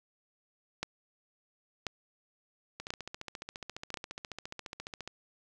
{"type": "two click trains", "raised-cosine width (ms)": 0.2, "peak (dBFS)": [-16, -23], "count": [4, 34], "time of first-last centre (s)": [[0.83, 3.942], [2.8, 5.076]], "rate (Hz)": [0.964, 14.5], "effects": []}